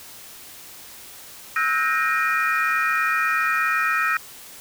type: tone cluster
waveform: sine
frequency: 1301 / 1449 / 1586 / 1864 / 2435 Hz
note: E6 / F#6 / G6 / A#6 / D#7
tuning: -23 / -37 / +20 / -1 / -38 cents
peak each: -22 / -27 / -27 / -23 / -26 dBFS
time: 1.56-4.17 s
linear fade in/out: 2 ms
effects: tanh soft clip ceiling -11 dBFS + white hiss -42 dBFS RMS until 4.6 s